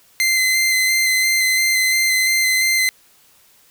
sawtooth tone with vibrato, 2066 Hz, C7, 22 cents flat, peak -11 dBFS, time 0.2-2.89 s, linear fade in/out 0 ms, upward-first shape square, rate 2.9 Hz, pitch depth 14 cents each way, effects white hiss -53 dBFS RMS until 3.7 s

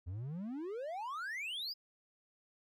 triangle exponential sweep, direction up, 82.41 to 5100 Hz, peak -37 dBFS, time 0.06-1.74 s, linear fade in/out 20 ms, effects none

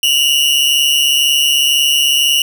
40% pulse tone pair together, 2804 / 2946 Hz, F7 / F#7, +6 / -8 cents, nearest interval minor second, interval 86 cents, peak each -12 dBFS, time 0.03-2.42 s, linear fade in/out 2 ms, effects none

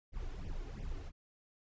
brown noise with flanger, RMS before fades -41 dBFS, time 0.12-1.12 s, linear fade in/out 50 ms, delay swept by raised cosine 0.35 to 2.85 ms, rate 2.9 Hz, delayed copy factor +1, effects resampled to 16000 Hz

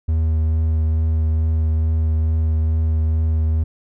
triangle tone with vibrato, 79.4 Hz, D#2, 36 cents sharp, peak -13 dBFS, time 0.08-3.64 s, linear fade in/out 10 ms, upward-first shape triangle, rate 2.3 Hz, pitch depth 14 cents each way, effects none

